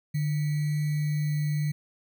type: tone with sample-and-hold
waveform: sine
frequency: 149.6 Hz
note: D3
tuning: 32 cents sharp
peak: -24 dBFS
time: 0.14-1.72 s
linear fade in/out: 10 ms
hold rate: 2100 Hz
effects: none